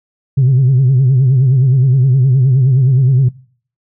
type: tone with vibrato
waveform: sine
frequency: 130.81 Hz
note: C3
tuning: in tune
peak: -5 dBFS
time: 0.37-3.29 s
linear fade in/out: 10 ms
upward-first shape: sine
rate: 9.6 Hz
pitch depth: 100 cents each way
effects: noise-tail reverb RT60 0.5 s tail -22 dB re dry + tanh soft clip ceiling -4 dBFS